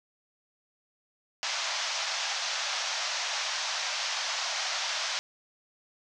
white band-pass noise, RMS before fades -32 dBFS, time 1.43-5.19 s, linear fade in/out 0 ms, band 600 to 6300 Hz, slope 48 dB/octave, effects none

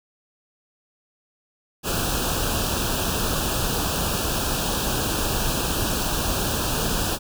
pink band-stop noise, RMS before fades -24 dBFS, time 1.83-7.19 s, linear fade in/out 50 ms, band 1700 to 2500 Hz, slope 96 dB/octave, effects none

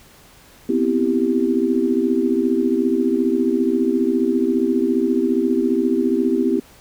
sine chord, C major seventh, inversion third, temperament equal, 246.9 / 261.6 / 329.6 / 392 Hz, B3 / C4 / E4 / G4, 0 / 0 / 0 / 0 cents, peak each -21 dBFS, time 0.69-6.6 s, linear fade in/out 5 ms, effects pink hiss -48 dBFS RMS until 6.8 s

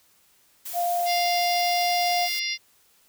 blue noise, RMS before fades -35 dBFS, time 0.65-2.4 s, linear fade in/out 10 ms
sine tone with pitch glide, 698.5 to 706.2 Hz, F5 to F5, 0 to +19 cents, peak -22 dBFS, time 0.73-2.29 s, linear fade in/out 50 ms, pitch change +19 cents, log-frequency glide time 0.87-1.91 s
harmonic tone, 698.5 Hz, F5, in tune, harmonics 3 / 4 / 5 / 6 / 7 / 8, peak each -30 / -34 / -35 / -37 / -31 / -33 dBFS, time 1.05-2.58 s, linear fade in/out 50 ms
effects white hiss -61 dBFS RMS until 3.08 s

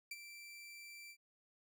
sawtooth tone with ADSR envelope, 2343 Hz, D7, 5 cents flat, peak -38 dBFS, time 0.11-1.17 s, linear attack 5 ms, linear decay 36 ms, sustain -10 dB, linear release 70 ms, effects none

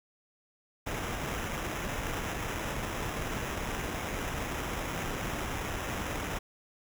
pink noise with sample-and-hold, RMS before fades -35 dBFS, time 0.86-6.39 s, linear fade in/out 10 ms, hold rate 4410 Hz, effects none

